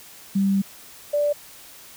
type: tone pair in turn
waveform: sine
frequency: 196 / 585.1 Hz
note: G3 / D5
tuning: 0 / -7 cents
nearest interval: octave + perfect fifth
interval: 1893 cents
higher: second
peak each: -17 / -18 dBFS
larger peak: first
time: 0.35-0.62 / 1.13-1.33 s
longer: first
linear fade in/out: 10 ms
effects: white hiss -45 dBFS RMS until 1.96 s